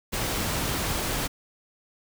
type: noise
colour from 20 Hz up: pink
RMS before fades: -28 dBFS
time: 0.12-1.28 s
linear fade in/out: 20 ms
effects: none